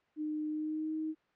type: tone with pitch glide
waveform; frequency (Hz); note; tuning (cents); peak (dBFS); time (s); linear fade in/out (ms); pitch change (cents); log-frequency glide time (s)
sine; 305.4 to 313.8; D#4 to D#4; -32 to +15; -33; 0.16-1.15; 50; +47; 0.48-0.93
effects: white hiss -71 dBFS RMS until 1.35 s + low-pass 2000 Hz 12 dB/octave